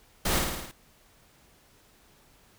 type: noise with echo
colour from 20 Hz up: pink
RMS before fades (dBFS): -27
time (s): 0.25-0.39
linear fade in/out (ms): 5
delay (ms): 54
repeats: 6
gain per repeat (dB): -3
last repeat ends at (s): 0.714
effects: pink hiss -60 dBFS RMS until 2.58 s